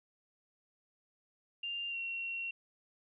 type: tone with pitch glide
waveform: sine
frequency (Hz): 2794 to 2735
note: F7 to F7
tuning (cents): 0 to -37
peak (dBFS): -36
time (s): 1.63-2.51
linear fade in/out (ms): 5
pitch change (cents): -37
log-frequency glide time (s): 1.89-1.97
effects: none